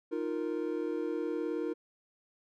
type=chord; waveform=triangle; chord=Eb suspended second; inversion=none; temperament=equal with one note detuned; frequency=310.1 / 349.2 / 466.2 Hz; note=Eb4 / F4 / Bb4; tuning=-6 / 0 / 0 cents; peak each=-34 dBFS; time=0.11-1.74 s; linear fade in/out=20 ms; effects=none